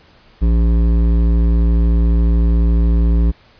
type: tone with hard clipping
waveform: sine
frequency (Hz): 57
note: A#1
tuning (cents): -38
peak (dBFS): -12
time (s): 0.41-3.32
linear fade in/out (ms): 20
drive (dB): 12
effects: pink hiss -49 dBFS RMS until 3.59 s + resampled to 11025 Hz